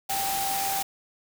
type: tone in noise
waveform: sine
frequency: 785 Hz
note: G5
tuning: 2 cents sharp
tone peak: -28 dBFS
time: 0.09-0.83 s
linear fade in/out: 10 ms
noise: white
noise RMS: -30 dBFS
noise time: 0.09-0.83 s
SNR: -1 dB
effects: none